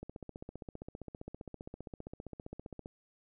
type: click train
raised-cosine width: 2 ms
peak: -30 dBFS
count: 44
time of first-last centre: 0.03-2.859 s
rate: 15.2 Hz
effects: none